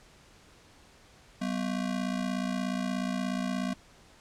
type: ring-modulated tone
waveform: square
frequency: 220.5 Hz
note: A3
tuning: 4 cents sharp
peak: -27 dBFS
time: 1.41-3.74 s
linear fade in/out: 10 ms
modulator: 28.4 Hz
effects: pink hiss -57 dBFS RMS until 4.2 s + low-pass 8000 Hz 12 dB/octave